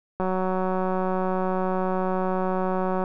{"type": "click train", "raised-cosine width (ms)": 1, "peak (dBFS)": -13, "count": 529, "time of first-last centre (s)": [0.2, 3.039], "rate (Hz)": 186, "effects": []}